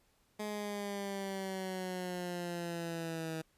15% pulse exponential sweep, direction down, 211.6 to 159.5 Hz, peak -31 dBFS, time 0.39-3.42 s, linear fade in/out 10 ms, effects pink hiss -72 dBFS RMS until 3.57 s + resampled to 32000 Hz

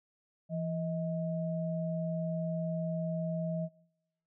sine tone pair together, 167.5 / 632.8 Hz, E3 / D#5, +28 / +29 cents, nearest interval octave + major seventh, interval 2301 cents, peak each -33 / -37 dBFS, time 0.49-3.69 s, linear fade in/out 50 ms, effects noise-tail reverb RT60 0.8 s tail -23 dB re dry

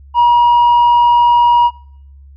sine tone with tanh clipping, 957 Hz, A#5, 45 cents sharp, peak -6 dBFS, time 0.14-1.71 s, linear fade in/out 50 ms, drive 1 dB, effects noise-tail reverb RT60 0.6 s tail -20 dB re dry + added 69 Hz sine -36 dBFS peak until 2.36 s

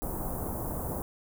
pink band-stop noise, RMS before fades -34 dBFS, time 0.02-1.02 s, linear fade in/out 0 ms, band 1000 to 11000 Hz, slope 24 dB/octave, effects none

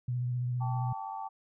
sine tone with vibrato, 123.47 Hz, B2, in tune, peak -29 dBFS, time 0.08-0.93 s, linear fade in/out 5 ms, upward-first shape triangle, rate 15 Hz, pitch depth 31 cents each way
sine chord, G suspended second, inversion none, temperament equal with one note detuned, 784 / 880 / 1147.2 Hz, G5 / A5 / D6, 0 / 0 / -41 cents, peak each -39 / -39 / -45 dBFS, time 0.6-1.29 s, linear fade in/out 20 ms
effects none

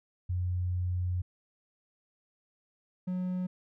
sine / triangle tone pair in turn, 90 / 182.46 Hz, F#2 / F#3, -47 / -24 cents, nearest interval octave, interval 1223 cents, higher second, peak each -28 dBFS, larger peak neither, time 0.29-1.22 / 3.07-3.47 s, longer first, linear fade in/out 10 ms, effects none

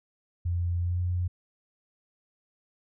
sine tone with pitch glide, 87 to 89.14 Hz, F2 to F2, -6 to +36 cents, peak -25 dBFS, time 0.45-1.28 s, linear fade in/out 10 ms, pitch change +42 cents, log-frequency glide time 0.8-0.99 s, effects none

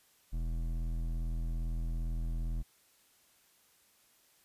sine tone with hard clipping, 41.2 Hz, E1, in tune, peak -34 dBFS, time 0.32-2.63 s, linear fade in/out 20 ms, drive 11 dB, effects white hiss -67 dBFS RMS until 4.44 s + resampled to 32000 Hz

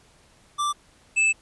square tone pair in turn, 1174.7 / 2626 Hz, D6 / E7, 0 / -7 cents, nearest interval octave + major second, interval 1393 cents, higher second, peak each -23 / -18 dBFS, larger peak second, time 0.58-0.73 / 1.16-1.33 s, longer second, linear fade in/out 20 ms, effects pink hiss -57 dBFS RMS until 1.41 s + resampled to 24000 Hz

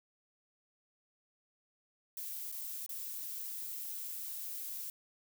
violet noise with dropouts, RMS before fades -42 dBFS, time 2.17-4.9 s, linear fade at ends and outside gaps 1 ms, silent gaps 2.516-2.524 / 2.863-2.892 s, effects none

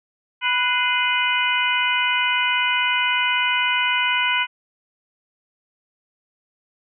harmonic tone with a mistuned harmonic, 494.2 Hz, B4, 1 cent sharp, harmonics 2 / 3 / 4 / 5 / 6, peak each -24 / -24 / -24 / -24 / -24 dBFS, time 0.41-4.47 s, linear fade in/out 50 ms, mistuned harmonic 4, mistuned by +80 cents, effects none

